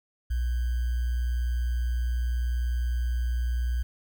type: tone with sample-and-hold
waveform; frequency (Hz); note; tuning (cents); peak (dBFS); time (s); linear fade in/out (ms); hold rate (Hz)
sine; 60.4; B1; -38; -24; 0.3-3.83; 10; 1575
effects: none